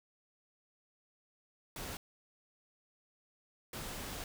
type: noise bursts at uneven times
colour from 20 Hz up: pink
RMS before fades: -43 dBFS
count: 2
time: 1.76-1.97 / 3.73-4.24 s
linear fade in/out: 2 ms
effects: none